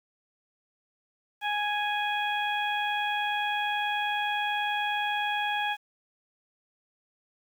harmonic tone, 830.6 Hz, G#5, in tune, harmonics 1 / 2 / 3 / 4, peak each -29 / -32 / -34 / -35 dBFS, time 1.41-5.77 s, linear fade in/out 50 ms, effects 9-bit

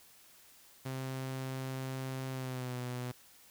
sawtooth tone with pitch glide, 131.6 to 124.5 Hz, C3 to B2, +10 to +14 cents, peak -33 dBFS, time 0.85-3.12 s, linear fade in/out 10 ms, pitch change -96 cents, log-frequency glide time 2.31-2.79 s, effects white hiss -60 dBFS RMS until 3.5 s

